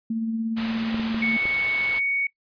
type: tone with tremolo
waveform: sine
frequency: 225.2 Hz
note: A3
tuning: 40 cents sharp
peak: -22 dBFS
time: 0.1-1.37 s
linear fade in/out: 5 ms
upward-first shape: sine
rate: 17 Hz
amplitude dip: 30%
type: low-pass noise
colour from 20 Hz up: white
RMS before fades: -36 dBFS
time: 0.56-2 s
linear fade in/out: 20 ms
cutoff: 3700 Hz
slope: 24 dB/octave
type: clicks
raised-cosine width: 2 ms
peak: -20 dBFS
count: 4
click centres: 0.945 / 0.997 / 1.145 / 1.455 s
type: tone with pitch glide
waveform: sine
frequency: 2217 to 2232 Hz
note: C#7 to C#7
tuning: 0 to +11 cents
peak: -21 dBFS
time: 1.22-2.27 s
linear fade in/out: 5 ms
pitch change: +11 cents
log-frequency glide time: 1.96-2.01 s
effects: noise-tail reverb RT60 0.1 s tail -19 dB re dry + resampled to 11025 Hz